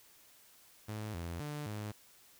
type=tone with pitch steps; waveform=sawtooth; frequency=107.2 / 84.9 / 148.2 / 105.5 Hz; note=A2 / F2 / D3 / G#2; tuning=-45 / -48 / +16 / +28 cents; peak=-35 dBFS; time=0.88-1.92 s; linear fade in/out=10 ms; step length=260 ms; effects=white hiss -62 dBFS RMS until 2.39 s